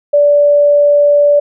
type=tone; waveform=sine; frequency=581 Hz; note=D5; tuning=19 cents flat; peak=-5 dBFS; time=0.13-1.4 s; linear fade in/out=10 ms; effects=none